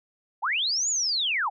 sine linear two-way sweep, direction up then down, 698.5 to 7040 to 698.5 Hz, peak -23 dBFS, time 0.42-1.5 s, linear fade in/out 20 ms, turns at 0.89 s, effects none

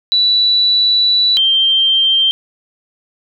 sine tone pair in turn, 3951 / 3153 Hz, B7 / G7, 0 / +9 cents, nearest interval major third, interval 391 cents, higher first, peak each -9 dBFS, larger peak neither, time 0.12-1.37 / 1.37-2.31 s, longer first, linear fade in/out 0 ms, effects none

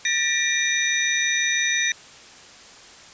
sine tone cluster, 1784 / 1930 / 2376 / 3707 / 5940 Hz, A6 / B6 / D7 / A#7 / F#8, +23 / -40 / +20 / -10 / +6 cents, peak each -26 dBFS, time 0.05-1.92 s, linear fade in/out 2 ms, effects white hiss -45 dBFS RMS until 3.13 s + resampled to 16000 Hz

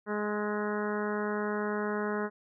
harmonic tone with a mistuned harmonic, 209 Hz, G#3, 11 cents sharp, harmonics 1 / 2 / 3 / 4 / 5 / 6 / 7 / 8 / 9, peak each -34 / -33 / -40 / -42 / -40 / -42 / -40 / -44 / -46 dBFS, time 0.06-2.3 s, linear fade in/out 50 ms, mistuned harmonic 6, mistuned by +16 cents, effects none

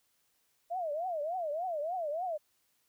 sine tone with vibrato, 659.3 Hz, E5, in tune, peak -32 dBFS, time 0.7-2.38 s, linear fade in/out 20 ms, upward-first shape triangle, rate 3.4 Hz, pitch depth 260 cents each way, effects white hiss -74 dBFS RMS until 2.88 s

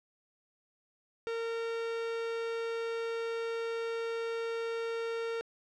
45% pulse tone, 458.9 Hz, A#4, 27 cents flat, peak -33 dBFS, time 1.27-5.41 s, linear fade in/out 0 ms, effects low-pass 4000 Hz 12 dB/octave

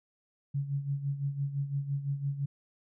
sine tone with tremolo, 140.3 Hz, C#3, 21 cents sharp, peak -27 dBFS, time 0.54-2.46 s, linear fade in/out 10 ms, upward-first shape sine, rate 5.9 Hz, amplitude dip 70%, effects none

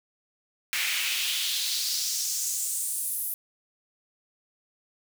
pink noise with high-pass filter sweep, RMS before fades -29 dBFS, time 0.73-3.34 s, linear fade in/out 0 ms, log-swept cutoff 2100 to 12000 Hz, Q 2.5, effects none

